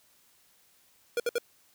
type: tone bursts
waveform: square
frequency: 477.1 Hz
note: A#4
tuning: 40 cents sharp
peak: -26 dBFS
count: 3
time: 1.17-1.383 s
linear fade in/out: 2 ms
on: 29 ms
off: 63 ms
effects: white hiss -64 dBFS RMS until 1.74 s